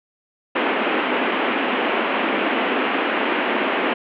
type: band-pass noise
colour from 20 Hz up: pink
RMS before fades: -21 dBFS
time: 0.55-3.94 s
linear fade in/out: 10 ms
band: 230 to 3000 Hz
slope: 48 dB/octave
effects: none